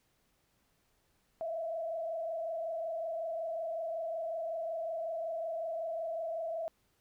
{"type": "tone with frequency modulation", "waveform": "sine", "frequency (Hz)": 659.3, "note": "E5", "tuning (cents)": 0, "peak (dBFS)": -34, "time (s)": [1.41, 6.68], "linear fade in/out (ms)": 0, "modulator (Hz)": 25.4, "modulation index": 0.95, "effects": ["pink hiss -74 dBFS RMS until 7 s"]}